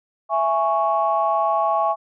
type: chord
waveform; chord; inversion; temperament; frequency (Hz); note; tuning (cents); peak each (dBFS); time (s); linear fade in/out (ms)
sine; C# minor; first; equal with one note detuned; 663.8 / 830.6 / 1108.7; E5 / G#5 / C#6; +12 / 0 / 0; -21; 0.29-1.96; 50
effects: tanh soft clip ceiling -7 dBFS